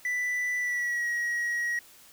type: tone with pitch glide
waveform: triangle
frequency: 1980 to 1901.5 Hz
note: B6 to A#6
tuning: +4 to +34 cents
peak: -25 dBFS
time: 0.05-1.79 s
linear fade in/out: 2 ms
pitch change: -70 cents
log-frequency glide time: 0.58-1.07 s
effects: white hiss -54 dBFS RMS until 2.12 s